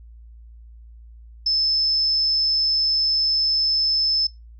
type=tone; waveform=sine; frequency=5250 Hz; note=E8; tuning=8 cents flat; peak=-17 dBFS; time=1.46-4.27 s; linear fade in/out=5 ms; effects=noise-tail reverb RT60 0.2 s tail -22 dB re dry + added 57 Hz sine -41 dBFS peak until 4.59 s